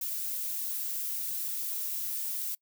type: noise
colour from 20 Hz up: violet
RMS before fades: -34 dBFS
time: 0.01-2.55 s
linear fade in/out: 5 ms
effects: noise-tail reverb RT60 0.1 s tail -25 dB re dry